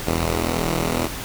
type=tone pair together; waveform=5% pulse; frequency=41.59 / 82.41 Hz; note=E1 / E2; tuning=+16 / 0 cents; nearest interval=octave; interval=1184 cents; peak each=-12 dBFS; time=0.06-1.08 s; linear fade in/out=20 ms; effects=pink hiss -31 dBFS RMS until 1.24 s